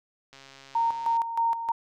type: click train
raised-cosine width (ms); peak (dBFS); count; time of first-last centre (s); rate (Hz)
0.2; -31; 115; 0.33-1.168; 136
type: tone with tremolo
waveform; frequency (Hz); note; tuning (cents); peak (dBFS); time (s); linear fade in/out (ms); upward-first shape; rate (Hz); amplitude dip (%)
sine; 922; A#5; -19; -21; 0.75-1.72; 5; square; 3.2; 65
effects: none